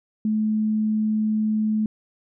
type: tone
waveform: sine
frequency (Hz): 215.7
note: A3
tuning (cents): -34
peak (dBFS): -19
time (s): 0.25-1.86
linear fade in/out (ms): 2
effects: none